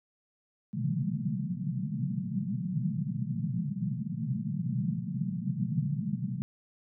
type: band-pass noise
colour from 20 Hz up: pink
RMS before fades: -32 dBFS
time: 0.73-6.42 s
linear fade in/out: 0 ms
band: 120 to 220 Hz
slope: 96 dB/octave
effects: none